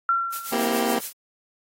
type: tone with exponential decay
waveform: sine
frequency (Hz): 1364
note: F6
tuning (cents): -41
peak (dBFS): -16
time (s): 0.09-0.83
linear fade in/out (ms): 1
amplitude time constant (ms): 160
type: noise with tremolo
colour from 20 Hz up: blue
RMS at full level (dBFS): -31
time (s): 0.32-1.13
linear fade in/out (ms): 10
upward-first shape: sine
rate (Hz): 7.2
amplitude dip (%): 75
type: chord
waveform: 20% pulse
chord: C dominant seventh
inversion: third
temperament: just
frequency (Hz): 235.5 / 261.6 / 327 / 392.4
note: Bb3 / C4 / E4 / G4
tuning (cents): +18 / 0 / -14 / +2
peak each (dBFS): -20 / -26 / -26 / -23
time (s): 0.52-0.99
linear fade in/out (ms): 5
effects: AAC 48 kbps